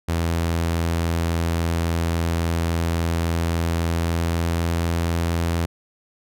sawtooth tone with pitch glide, 83.6 to 84.18 Hz, E2 to E2, +25 to +37 cents, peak -16 dBFS, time 0.08-5.66 s, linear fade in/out 10 ms, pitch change +12 cents, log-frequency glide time 3.92-4.66 s, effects none

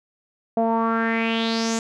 sawtooth tone with low-pass filter sweep, 226.9 Hz, A#3, 47 cents flat, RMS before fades -22 dBFS, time 0.57-1.79 s, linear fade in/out 2 ms, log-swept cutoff 660 to 7300 Hz, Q 4.8, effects none

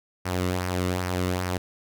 sawtooth tone with flanger, 90.7 Hz, F#2, 34 cents flat, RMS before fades -27 dBFS, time 0.25-1.58 s, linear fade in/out 10 ms, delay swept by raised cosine 0.26 to 1.26 ms, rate 2.5 Hz, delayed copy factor -0.5, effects none

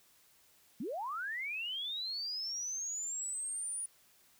sine linear sweep, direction up, 185 to 9690 Hz, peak -36 dBFS, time 0.8-3.86 s, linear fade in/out 5 ms, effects white hiss -66 dBFS RMS until 4.39 s

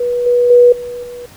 sine tone with level steps, 486.9 Hz, B4, 25 cents flat, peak -13 / -8 / -3 / -22 / -26 dBFS, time 0-1.26 s, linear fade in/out 5 ms, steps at 0.26 / 0.5 / 0.72 / 1.03 s, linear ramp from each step 5 ms, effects pink hiss -41 dBFS RMS until 1.36 s

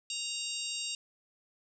harmonic tone, 932.3 Hz, A#5, in tune, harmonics 3 / 4 / 5 / 6 / 7 / 8 / 9, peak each -39 / -41 / -42 / -44 / -50 / -41 / -47 dBFS, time 0.1-0.95 s, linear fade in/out 2 ms, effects none

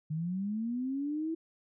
sine linear sweep, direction up, 150.2 to 330 Hz, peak -31 dBFS, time 0.1-1.35 s, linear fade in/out 10 ms, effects none

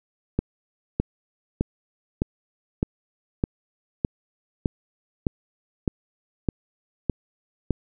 click train, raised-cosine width 3 ms, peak -8 dBFS, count 13, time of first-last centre 0.39-7.707 s, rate 1.64 Hz, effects none

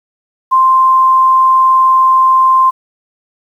sine tone, 1046.5 Hz, C6, in tune, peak -5 dBFS, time 0.51-2.71 s, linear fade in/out 20 ms, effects 7-bit

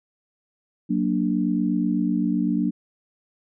sine chord, Gb augmented, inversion none, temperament equal, 185 / 233.1 / 293.7 Hz, Gb3 / Bb3 / D4, 0 / 0 / 0 cents, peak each -24 dBFS, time 0.89-2.71 s, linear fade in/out 20 ms, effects none

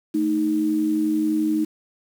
sine tone pair together, 219.5 / 311.1 Hz, A3 / D#4, -4 / 0 cents, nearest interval tritone, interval 604 cents, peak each -26 / -19 dBFS, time 0.14-1.65 s, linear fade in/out 10 ms, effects 7-bit

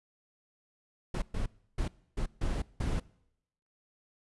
brown noise bursts at uneven times, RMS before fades -31 dBFS, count 6, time 1.14-1.22 / 1.34-1.46 / 1.78-1.88 / 2.17-2.26 / 2.41-2.62 / 2.8-3 s, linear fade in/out 5 ms, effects noise-tail reverb RT60 0.8 s tail -23 dB re dry + resampled to 24000 Hz

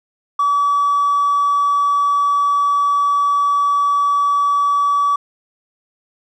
sine tone with hard clipping, 1145 Hz, D6, 44 cents flat, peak -13 dBFS, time 0.39-5.16 s, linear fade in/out 5 ms, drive 1 dB, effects none

